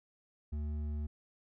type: tone with hard clipping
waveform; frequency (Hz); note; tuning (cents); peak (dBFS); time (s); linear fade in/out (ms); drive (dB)
sine; 74.8; D2; +32; -36; 0.52-1.07; 10; 7
effects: none